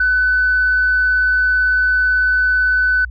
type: tone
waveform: sine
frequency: 1503 Hz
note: F#6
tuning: 27 cents sharp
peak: -11 dBFS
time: 0-3.05 s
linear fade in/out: 5 ms
effects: tanh soft clip ceiling -7 dBFS + added 60 Hz sine -27 dBFS peak until 3.1 s